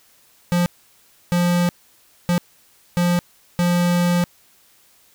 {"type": "tone bursts at uneven times", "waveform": "square", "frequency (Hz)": 175.3, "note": "F3", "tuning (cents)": 7, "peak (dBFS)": -16, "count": 5, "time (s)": [[0.52, 0.66], [1.32, 1.69], [2.29, 2.38], [2.97, 3.19], [3.59, 4.24]], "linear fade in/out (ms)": 0, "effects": ["white hiss -55 dBFS RMS until 5.14 s"]}